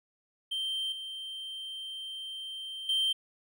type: tone with level steps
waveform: triangle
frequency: 3136 Hz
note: G7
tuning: in tune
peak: -29 / -36 / -24 dBFS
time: 0.51-3.13 s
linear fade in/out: 10 ms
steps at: 0.92 / 2.89 s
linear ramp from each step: 2 ms
effects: none